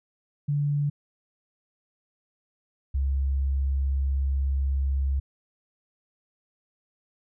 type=tone pair in turn; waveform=sine; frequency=144.8 / 68.08 Hz; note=D3 / C#2; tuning=-24 / -31 cents; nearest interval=octave + minor second; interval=1307 cents; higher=first; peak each=-22 dBFS; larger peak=neither; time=0.48-0.9 / 2.94-5.2 s; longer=second; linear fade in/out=10 ms; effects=none